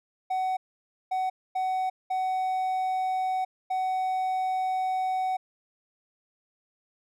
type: tone bursts at uneven times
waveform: triangle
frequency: 750 Hz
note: F#5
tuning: 23 cents sharp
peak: -23 dBFS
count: 5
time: 0.3-0.57 / 1.11-1.3 / 1.55-1.9 / 2.1-3.45 / 3.7-5.37 s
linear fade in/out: 10 ms
effects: none